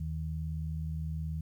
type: tone pair together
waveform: sine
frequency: 79 / 158 Hz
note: D#2 / D#3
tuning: +27 / +27 cents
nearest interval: octave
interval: 1200 cents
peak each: -35 / -36 dBFS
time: 0-1.41 s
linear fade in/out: 5 ms
effects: 11-bit